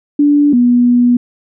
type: tone pair in turn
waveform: sine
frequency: 290.7 / 243.4 Hz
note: D4 / B3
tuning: -18 / -25 cents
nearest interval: minor third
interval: 307 cents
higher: first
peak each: -6 dBFS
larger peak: neither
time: 0.19-0.53 / 0.53-1.17 s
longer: second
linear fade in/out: 5 ms
effects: none